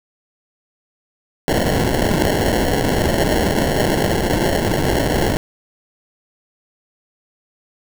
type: noise with sample-and-hold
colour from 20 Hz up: white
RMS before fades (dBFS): -17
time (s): 1.48-5.37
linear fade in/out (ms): 0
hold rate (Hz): 1225
effects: none